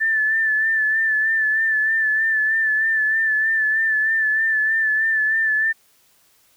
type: tone with vibrato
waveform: sine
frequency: 1760 Hz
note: A6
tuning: in tune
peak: -16 dBFS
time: 0-5.73 s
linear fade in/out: 20 ms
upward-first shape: sine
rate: 3.2 Hz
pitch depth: 35 cents each way
effects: white hiss -58 dBFS RMS until 6.56 s